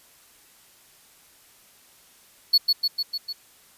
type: tone with echo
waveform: triangle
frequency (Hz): 4400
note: C#8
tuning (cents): -14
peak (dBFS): -12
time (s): 2.53-2.58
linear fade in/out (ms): 10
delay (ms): 150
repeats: 5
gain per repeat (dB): -3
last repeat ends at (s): 3.33
effects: white hiss -55 dBFS RMS until 3.77 s + resampled to 32000 Hz